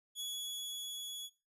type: tone with level ramp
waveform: sawtooth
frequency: 3377 Hz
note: G#7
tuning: 28 cents sharp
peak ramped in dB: -35 to -39 dBFS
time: 0.15-1.3 s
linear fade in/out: 50 ms
effects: noise-tail reverb RT60 0.3 s tail -20 dB re dry + resampled to 32000 Hz